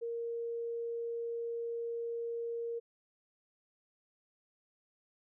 sine tone, 466.2 Hz, A#4, in tune, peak -35 dBFS, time 0.01-2.8 s, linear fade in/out 20 ms, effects none

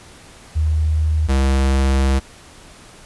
sine / square tone pair in turn, 77.78 / 67.1 Hz, D#2 / C2, 0 / +44 cents, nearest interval minor third, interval 256 cents, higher first, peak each -14 dBFS, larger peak neither, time 0.55-1.28 / 1.28-2.2 s, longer second, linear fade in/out 20 ms, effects pink hiss -43 dBFS RMS until 3.05 s + resampled to 24000 Hz

